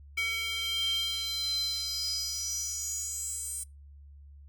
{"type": "tone with high-pass filter sweep", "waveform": "square", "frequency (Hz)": 451.6, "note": "A4", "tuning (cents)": 45, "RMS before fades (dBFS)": -33, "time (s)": [0.17, 3.64], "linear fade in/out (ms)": 10, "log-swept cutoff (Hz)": [2400, 8800], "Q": 8.1, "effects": ["noise-tail reverb RT60 0.2 s tail -24 dB re dry", "added 71 Hz sine -48 dBFS peak until 4.48 s"]}